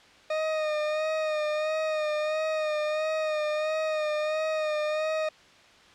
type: tone with vibrato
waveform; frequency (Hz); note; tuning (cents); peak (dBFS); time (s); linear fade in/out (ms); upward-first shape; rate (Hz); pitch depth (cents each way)
40% pulse; 617; D#5; -15; -25; 0.3-5.29; 5; sine; 1.5; 35
effects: white hiss -54 dBFS RMS until 5.94 s + low-pass 4000 Hz 12 dB/octave